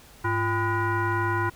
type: tone with frequency modulation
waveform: sine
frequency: 553 Hz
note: C#5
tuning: 4 cents flat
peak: -22 dBFS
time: 0.24-1.5 s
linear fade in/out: 10 ms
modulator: 450 Hz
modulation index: 2.4
effects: pink hiss -51 dBFS RMS until 1.55 s